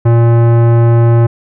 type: tone with tanh clipping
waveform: sine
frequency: 116.9 Hz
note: A#2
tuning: 5 cents sharp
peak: -7 dBFS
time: 0.05-1.27 s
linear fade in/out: 10 ms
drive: 18 dB
effects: none